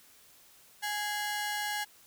sawtooth ring-modulated tone, 1244.5 Hz, D#6, in tune, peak -25 dBFS, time 0.82-1.85 s, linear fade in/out 20 ms, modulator 410 Hz, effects white hiss -59 dBFS RMS until 2.06 s

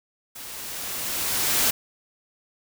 white noise with level ramp, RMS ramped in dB -39 to -20 dBFS, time 0.35-1.71 s, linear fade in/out 10 ms, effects none

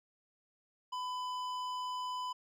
triangle tone with hard clipping, 1002 Hz, B5, 25 cents sharp, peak -38 dBFS, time 0.92-2.33 s, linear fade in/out 10 ms, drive 15 dB, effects none

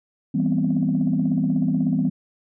sine chord, C major seventh, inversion first, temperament just, 163.52 / 196.22 / 245.3 / 261.6 Hz, E3 / G3 / B3 / C4, -14 / +2 / -12 / 0 cents, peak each -23 dBFS, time 0.34-2.1 s, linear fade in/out 10 ms, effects tanh soft clip ceiling -11 dBFS

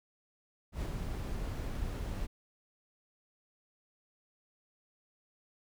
brown noise with ADSR envelope, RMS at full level -34 dBFS, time 0.72-2.27 s, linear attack 100 ms, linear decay 46 ms, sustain -3 dB, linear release 17 ms, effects none

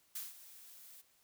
blue noise with ADSR envelope, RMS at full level -41 dBFS, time 0.15-1.02 s, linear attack 6 ms, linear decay 170 ms, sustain -15 dB, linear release 17 ms, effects white hiss -71 dBFS RMS until 1.23 s

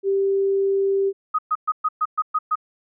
sine tone, 392 Hz, G4, in tune, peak -17 dBFS, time 0.03-1.13 s, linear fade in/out 50 ms
sine tone bursts, 1253 Hz, D#6, 12 cents sharp, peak -17 dBFS, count 8, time 1.34-2.556 s, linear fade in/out 10 ms, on 47 ms, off 120 ms
effects none

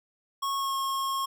square tone with pitch glide, 1098 to 1083.5 Hz, C#6 to C#6, -17 to -40 cents, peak -28 dBFS, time 0.42-1.26 s, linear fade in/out 10 ms, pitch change -23 cents, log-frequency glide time 0.56-0.75 s, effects none

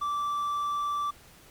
triangle tone, 1166 Hz, D6, 13 cents flat, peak -25 dBFS, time 0.01-1.11 s, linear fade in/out 10 ms, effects pink hiss -54 dBFS RMS until 1.5 s + MP3 96 kbps

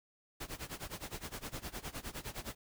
pink noise with tremolo, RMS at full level -41 dBFS, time 0.4-2.55 s, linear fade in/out 10 ms, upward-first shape sine, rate 9.7 Hz, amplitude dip 90%, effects none

